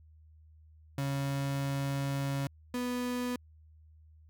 35% pulse tone pair in turn, 138.59 / 246.9 Hz, C#3 / B3, 0 / 0 cents, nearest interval minor seventh, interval 1000 cents, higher second, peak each -29 / -30 dBFS, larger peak first, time 0.98-2.47 / 2.74-3.36 s, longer first, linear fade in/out 2 ms, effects added 78 Hz sine -55 dBFS peak until 4.29 s

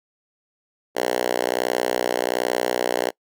5% pulse tone with high-pass filter, 61.3 Hz, B1, 12 cents flat, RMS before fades -23 dBFS, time 0.95-3.11 s, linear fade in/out 20 ms, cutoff 460 Hz, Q 1.5, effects noise-tail reverb RT60 0.1 s tail -26 dB re dry + Opus 48 kbps

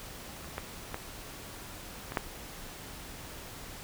clicks, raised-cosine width 0.5 ms, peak -30 / -19 / -19 / -23 / -12 dBFS, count 5, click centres 0.445 / 0.581 / 0.944 / 2.121 / 2.172 s, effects pink hiss -45 dBFS RMS until 3.83 s

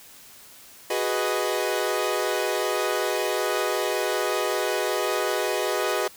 sawtooth chord, G# minor seventh, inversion third, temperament equal, 370 / 415.3 / 493.9 / 622.3 Hz, F#4 / G#4 / B4 / D#5, 0 / 0 / 0 / 0 cents, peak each -25 dBFS, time 0.9-6.08 s, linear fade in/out 5 ms, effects white hiss -48 dBFS RMS until 6.16 s

